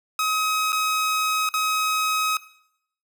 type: tone with dropouts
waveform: sawtooth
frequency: 1269 Hz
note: D#6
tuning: 34 cents sharp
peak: -17 dBFS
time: 0.19-2.37 s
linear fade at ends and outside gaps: 2 ms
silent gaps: 0.722-0.728 / 1.49-1.539 s
effects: noise-tail reverb RT60 0.7 s tail -17 dB re dry